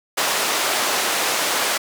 pink band-pass noise, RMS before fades -21 dBFS, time 0.17-1.78 s, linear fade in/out 10 ms, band 550 to 12000 Hz, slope 12 dB/octave, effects none

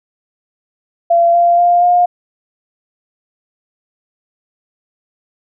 sine tone with pitch steps, 683 / 691.7 / 700.6 / 709.5 Hz, F5 / F5 / F5 / F5, -39 / -17 / +5 / +27 cents, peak -7 dBFS, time 1.1-2.06 s, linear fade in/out 10 ms, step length 240 ms, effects none

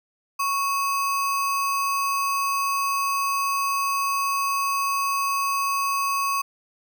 sine tone with sample-and-hold, 1108.7 Hz, C#6, in tune, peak -21 dBFS, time 0.39-6.42 s, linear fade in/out 10 ms, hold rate 3675 Hz, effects none

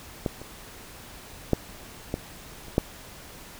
clicks, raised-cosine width 2 ms, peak -12 / -26 / -6 / -13 / -30 / -6 dBFS, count 6, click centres 0.262 / 0.416 / 1.533 / 2.141 / 2.683 / 2.781 s, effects pink hiss -45 dBFS RMS until 3.59 s

